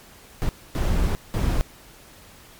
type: noise bursts at uneven times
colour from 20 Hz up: brown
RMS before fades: -21 dBFS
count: 3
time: 0.42-0.49 / 0.75-1.15 / 1.34-1.61 s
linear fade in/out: 0 ms
effects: pink hiss -48 dBFS RMS until 2.59 s + MP3 96 kbps